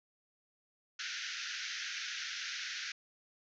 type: band-pass noise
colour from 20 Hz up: pink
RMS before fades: -41 dBFS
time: 0.99-2.92 s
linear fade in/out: 5 ms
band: 1400 to 6400 Hz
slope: 96 dB/octave
effects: none